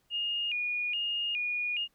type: tone with vibrato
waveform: sine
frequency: 2637 Hz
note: E7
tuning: in tune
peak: -29 dBFS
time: 0.1-1.88 s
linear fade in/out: 50 ms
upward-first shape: square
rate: 1.2 Hz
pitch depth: 130 cents each way
effects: pink hiss -72 dBFS RMS until 1.94 s